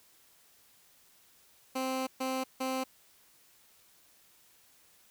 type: tone bursts at uneven times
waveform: 15% pulse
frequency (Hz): 261.3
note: C4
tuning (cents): -2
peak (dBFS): -25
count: 3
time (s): 1.75-2.07 / 2.2-2.44 / 2.6-2.84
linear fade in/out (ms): 10
effects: white hiss -63 dBFS RMS until 5.1 s